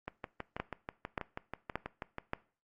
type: two click trains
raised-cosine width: 0.5 ms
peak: -18 / -23 dBFS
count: 4 / 14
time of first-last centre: 0.6-2.334 / 0.08-2.184 s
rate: 1.73 / 6.18 Hz
effects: noise-tail reverb RT60 0.4 s tail -20 dB re dry + Opus 32 kbps